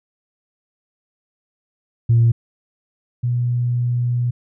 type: tone pair in turn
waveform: sine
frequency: 116.54 / 121.74 Hz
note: A#2 / B2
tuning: 0 / -24 cents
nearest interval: minor second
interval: 76 cents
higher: second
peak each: -9 / -16 dBFS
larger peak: first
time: 2.09-2.32 / 3.23-4.31 s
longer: second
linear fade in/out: 10 ms
effects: tanh soft clip ceiling -7 dBFS